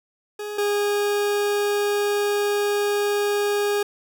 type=tone pair in turn; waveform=40% pulse; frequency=416.5 / 410.5 Hz; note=G#4 / G#4; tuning=+5 / -20 cents; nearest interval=unison; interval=25 cents; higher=first; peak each=-28 / -19 dBFS; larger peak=second; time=0.39-0.58 / 0.58-3.83 s; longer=second; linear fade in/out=5 ms; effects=none